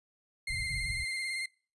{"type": "tone with vibrato", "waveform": "35% pulse", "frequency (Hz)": 2100, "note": "C7", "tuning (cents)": 6, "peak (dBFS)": -31, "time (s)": [0.47, 1.46], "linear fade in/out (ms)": 5, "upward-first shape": "sine", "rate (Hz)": 18, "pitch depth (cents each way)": 33}
{"type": "low-pass noise", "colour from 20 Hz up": "pink", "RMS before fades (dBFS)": -40, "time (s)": [0.48, 1.05], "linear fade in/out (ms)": 20, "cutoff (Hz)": 160, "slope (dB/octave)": 96}
{"effects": ["noise-tail reverb RT60 0.4 s tail -25 dB re dry", "resampled to 24000 Hz"]}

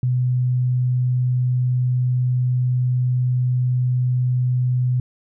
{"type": "tone", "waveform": "sine", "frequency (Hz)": 125.5, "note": "B2", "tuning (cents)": 28, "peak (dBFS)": -16, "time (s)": [0.03, 5], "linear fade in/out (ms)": 2, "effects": []}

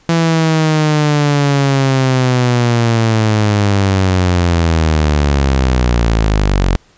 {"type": "linear sweep", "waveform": "sawtooth", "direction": "down", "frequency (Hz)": [167.3, 44.35], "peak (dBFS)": -6, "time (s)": [0.09, 6.76], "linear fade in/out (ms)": 0, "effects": ["pink hiss -50 dBFS RMS until 6.97 s", "resampled to 16000 Hz"]}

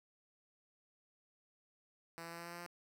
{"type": "tone with pitch steps", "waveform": "5% pulse", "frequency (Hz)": [166.8, 167.96, 169.13, 170.3, 171.49, 172.68, 173.88], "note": ["E3", "E3", "E3", "F3", "F3", "F3", "F3"], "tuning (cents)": [21, 33, 45, -43, -31, -19, -7], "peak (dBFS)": -35, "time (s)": [2.18, 2.663], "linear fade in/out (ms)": 0, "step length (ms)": 69, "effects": []}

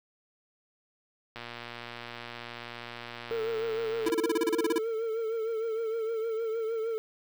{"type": "click train", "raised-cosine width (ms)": 0.3, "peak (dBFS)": -24, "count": 327, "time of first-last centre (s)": [1.36, 4.099], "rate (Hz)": 119}
{"type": "tone with vibrato", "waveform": "triangle", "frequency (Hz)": 449.4, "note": "A4", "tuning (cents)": 37, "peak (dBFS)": -27, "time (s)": [3.31, 6.98], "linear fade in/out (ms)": 0, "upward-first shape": "triangle", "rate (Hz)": 6.5, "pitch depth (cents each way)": 61}
{"type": "tone bursts", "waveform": "square", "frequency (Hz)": 331.9, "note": "E4", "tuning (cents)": 12, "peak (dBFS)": -25, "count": 13, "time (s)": [4.06, 4.784], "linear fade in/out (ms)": 5, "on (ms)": 28, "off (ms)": 30}
{"effects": ["9-bit"]}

